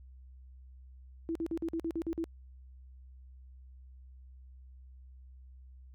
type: tone bursts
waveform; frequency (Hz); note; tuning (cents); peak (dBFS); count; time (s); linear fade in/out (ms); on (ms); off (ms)
sine; 329.6; E4; 0; -31; 9; 1.29-2.241; 0; 63; 48
effects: added 64 Hz sine -50 dBFS peak until 5.94 s